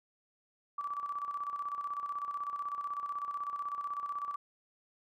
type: tone with tremolo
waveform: sine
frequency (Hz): 1156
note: D6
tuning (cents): -28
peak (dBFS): -33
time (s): 0.78-4.36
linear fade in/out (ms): 5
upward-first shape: square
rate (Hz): 16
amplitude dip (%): 55
effects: none

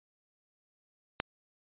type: click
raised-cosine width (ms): 0.3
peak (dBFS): -13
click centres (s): 1.201
effects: resampled to 8000 Hz

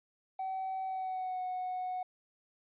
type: tone with pitch glide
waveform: triangle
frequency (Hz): 761 to 735.9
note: F#5 to F#5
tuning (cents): +48 to -10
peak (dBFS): -31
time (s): 0.39-2.03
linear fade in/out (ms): 5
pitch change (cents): -58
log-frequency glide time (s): 0.85-1.42
effects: tanh soft clip ceiling -30 dBFS + resampled to 8000 Hz

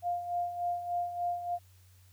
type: tone with tremolo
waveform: sine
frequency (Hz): 702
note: F5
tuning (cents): +9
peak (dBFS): -28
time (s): 0.02-1.59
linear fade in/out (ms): 50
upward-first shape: sine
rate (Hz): 3.4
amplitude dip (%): 65
effects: added 92 Hz sine -57 dBFS peak until 2.12 s + white hiss -66 dBFS RMS until 2.12 s

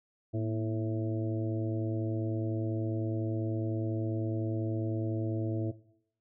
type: harmonic tone with a mistuned harmonic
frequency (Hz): 110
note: A2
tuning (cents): 0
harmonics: 1 / 2 / 3 / 4 / 5 / 6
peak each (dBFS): -31 / -41 / -35 / -44 / -44 / -42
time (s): 0.33-5.72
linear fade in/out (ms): 20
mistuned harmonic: 2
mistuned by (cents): +120
effects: noise-tail reverb RT60 0.7 s tail -18 dB re dry

